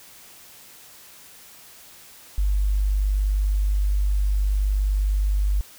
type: tone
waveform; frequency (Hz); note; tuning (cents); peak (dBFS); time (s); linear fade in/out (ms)
sine; 49.7; G1; +25; -18; 2.38-5.61; 0
effects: white hiss -47 dBFS RMS until 5.78 s